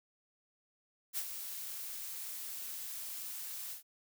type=noise with ADSR envelope; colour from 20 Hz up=blue; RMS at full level=-35 dBFS; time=1.13-3.83 s; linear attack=45 ms; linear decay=62 ms; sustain=-8 dB; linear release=110 ms; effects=none